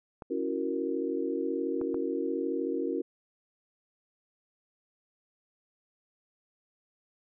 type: clicks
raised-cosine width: 1 ms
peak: -27 dBFS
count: 3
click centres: 0.222 / 1.814 / 1.944 s
type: chord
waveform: sine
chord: F# dominant seventh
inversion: second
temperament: equal with one note detuned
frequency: 277.2 / 331.2 / 370 / 466.2 Hz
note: C#4 / E4 / F#4 / A#4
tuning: 0 / +8 / 0 / 0 cents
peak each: -34 dBFS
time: 0.3-3.02 s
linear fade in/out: 10 ms
effects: none